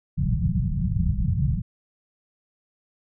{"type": "low-pass noise", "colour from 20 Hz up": "white", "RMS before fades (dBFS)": -23, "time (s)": [0.17, 1.62], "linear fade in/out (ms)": 20, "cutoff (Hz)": 190, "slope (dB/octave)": 96, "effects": []}